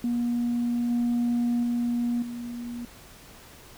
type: tone with level steps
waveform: sine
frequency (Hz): 239.2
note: A#3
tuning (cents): +45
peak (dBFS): -22 / -20 / -22 / -32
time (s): 0.04-2.85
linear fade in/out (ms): 2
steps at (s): 0.9 / 1.63 / 2.22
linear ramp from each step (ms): 5
effects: tanh soft clip ceiling -20 dBFS + pink hiss -49 dBFS RMS until 3.77 s